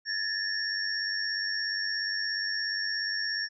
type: tone cluster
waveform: sine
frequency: 1708 / 1805 / 5500 Hz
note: G#6 / A6 / F8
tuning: +48 / +44 / -27 cents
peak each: -34 / -35 / -31 dBFS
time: 0.05-3.49 s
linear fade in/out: 50 ms
effects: none